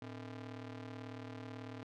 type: ring-modulated tone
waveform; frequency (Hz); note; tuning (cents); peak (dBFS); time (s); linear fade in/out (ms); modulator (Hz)
sawtooth; 185; F#3; 0; -38; 0.02-1.83; 0; 73.4
effects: low-pass 4000 Hz 12 dB/octave